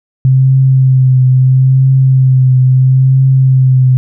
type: tone with vibrato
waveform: sine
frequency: 130.81 Hz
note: C3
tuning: in tune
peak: -4 dBFS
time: 0.25-3.97 s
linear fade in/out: 0 ms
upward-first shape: triangle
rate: 0.75 Hz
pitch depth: 31 cents each way
effects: none